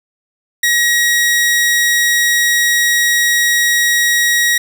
sawtooth tone, 1900 Hz, A#6, 33 cents sharp, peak -7 dBFS, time 0.63-4.58 s, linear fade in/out 5 ms, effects 7-bit

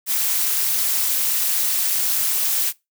blue noise with amplitude modulation, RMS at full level -17 dBFS, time 0.06-2.73 s, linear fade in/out 50 ms, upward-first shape sine, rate 228 Hz, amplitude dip 75%, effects noise-tail reverb RT60 0.2 s tail -21 dB re dry

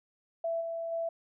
sine tone with level steps, 665 Hz, E5, 15 cents sharp, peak -29 / -33 / -30 dBFS, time 0.44-1.09 s, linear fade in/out 5 ms, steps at 0.6 / 0.91 s, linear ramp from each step 20 ms, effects none

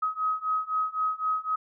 sine beating tone pair, 1266 / 1269.9 Hz, D#6 / D#6, +30 / +35 cents, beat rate 3.9 Hz, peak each -29 / -28 dBFS, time 0.02-1.56 s, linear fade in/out 10 ms, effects none

